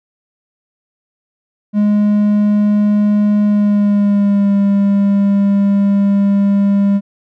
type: tone with pitch glide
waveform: triangle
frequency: 207.7 to 199.93 Hz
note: G#3 to G3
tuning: 0 to +34 cents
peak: -7 dBFS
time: 1.73-7.01 s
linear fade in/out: 50 ms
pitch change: -66 cents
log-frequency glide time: 3.44-4.54 s
effects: none